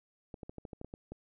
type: clicks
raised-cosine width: 2 ms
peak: -30 dBFS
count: 10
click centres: 0.342 / 0.432 / 0.495 / 0.583 / 0.652 / 0.732 / 0.814 / 0.846 / 0.939 / 1.12 s
effects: none